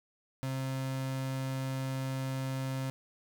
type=tone; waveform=35% pulse; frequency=132.7 Hz; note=C3; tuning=25 cents sharp; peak=-31 dBFS; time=0.43-2.9 s; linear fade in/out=0 ms; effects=none